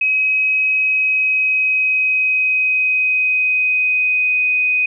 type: tone with pitch glide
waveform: sine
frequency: 2541 to 2500 Hz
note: D#7 to D#7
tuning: +36 to +8 cents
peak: -13 dBFS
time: 0.01-4.86 s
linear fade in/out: 5 ms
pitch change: -28 cents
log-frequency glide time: 0.76-4.43 s
effects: none